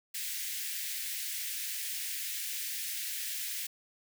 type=high-pass noise; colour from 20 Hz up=white; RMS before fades=-37 dBFS; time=0.14-3.67 s; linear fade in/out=10 ms; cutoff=1700 Hz; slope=48 dB/octave; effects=none